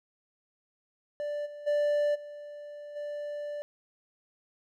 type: tone with level steps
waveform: triangle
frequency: 587.3 Hz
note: D5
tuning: in tune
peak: -29 / -39 / -22 / -39 / -32 dBFS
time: 1.2-3.62 s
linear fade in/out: 0 ms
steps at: 1.45 / 1.66 / 2.14 / 2.95 s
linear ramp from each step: 20 ms
effects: none